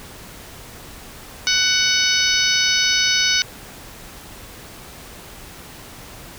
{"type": "harmonic tone", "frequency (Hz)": 745, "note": "F#5", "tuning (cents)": 12, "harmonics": [2, 3, 4, 5, 6, 7, 8], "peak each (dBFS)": [-23, -23, -23, -23, -23, -23, -23], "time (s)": [1.47, 3.42], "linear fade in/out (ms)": 0, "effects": ["pink hiss -39 dBFS RMS until 6.38 s"]}